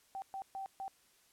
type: tone bursts at uneven times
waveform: sine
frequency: 776 Hz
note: G5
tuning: 18 cents flat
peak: -39 dBFS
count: 4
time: 0.15-0.22 / 0.34-0.42 / 0.55-0.66 / 0.8-0.88 s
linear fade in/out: 0 ms
effects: white hiss -68 dBFS RMS until 1.32 s + low-pass 12000 Hz 12 dB/octave